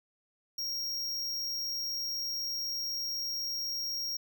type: tone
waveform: square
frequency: 5588 Hz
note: F8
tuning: in tune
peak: -33 dBFS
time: 0.58-4.17 s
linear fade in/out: 5 ms
effects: none